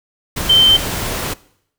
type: tone in noise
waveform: sine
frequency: 3107 Hz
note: G7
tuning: 16 cents flat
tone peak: -7 dBFS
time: 0.49-0.77 s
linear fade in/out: 10 ms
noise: pink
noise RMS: -22 dBFS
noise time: 0.36-1.34 s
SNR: +12 dB
effects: noise-tail reverb RT60 0.7 s tail -21 dB re dry